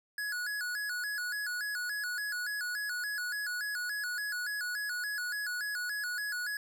square tone with vibrato, 1568 Hz, G6, in tune, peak -34 dBFS, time 0.18-6.57 s, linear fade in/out 2 ms, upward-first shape square, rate 3.5 Hz, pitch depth 120 cents each way, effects none

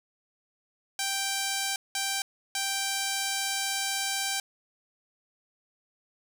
5% pulse tone bursts at uneven times, 784 Hz, G5, in tune, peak -16 dBFS, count 3, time 0.99-1.76 / 1.95-2.22 / 2.55-4.4 s, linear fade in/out 2 ms, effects none

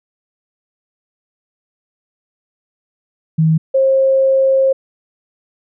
sine tone pair in turn, 159.4 / 534.5 Hz, D#3 / C5, +42 / +37 cents, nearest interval octave + major sixth, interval 2095 cents, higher second, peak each -9 dBFS, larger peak neither, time 3.38-3.58 / 3.74-4.73 s, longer second, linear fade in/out 10 ms, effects none

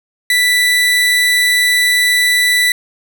30% pulse tone, 1975.5 Hz, B6, in tune, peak -7 dBFS, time 0.3-2.72 s, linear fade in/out 2 ms, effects none

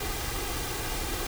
pink noise with comb filter, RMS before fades -32 dBFS, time 0-1.27 s, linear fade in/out 5 ms, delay 2.5 ms, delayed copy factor +0.55, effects none

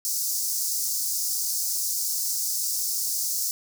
pink high-pass noise, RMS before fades -27 dBFS, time 0.05-3.51 s, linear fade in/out 0 ms, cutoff 5000 Hz, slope 48 dB/octave, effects none

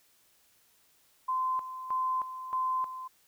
sine tone with tremolo, 1032 Hz, C6, 24 cents flat, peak -27 dBFS, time 1.28-3.08 s, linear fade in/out 10 ms, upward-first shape square, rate 1.6 Hz, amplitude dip 70%, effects white hiss -66 dBFS RMS until 3.27 s

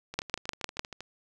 two click trains, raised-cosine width 0.2 ms, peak -9 / -23 dBFS, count 5 / 12, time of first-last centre 0.19-0.794 / 0.14-1.006 s, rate 6.62 / 12.7 Hz, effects none

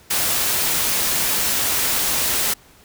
white noise, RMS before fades -20 dBFS, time 0.1-2.54 s, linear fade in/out 10 ms, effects pink hiss -50 dBFS RMS until 2.84 s

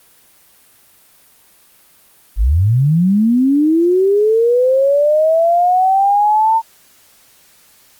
sine linear sweep, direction up, 42.15 to 910 Hz, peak -9 dBFS, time 2.36-6.62 s, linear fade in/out 50 ms, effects white hiss -49 dBFS RMS until 7.99 s + Opus 32 kbps

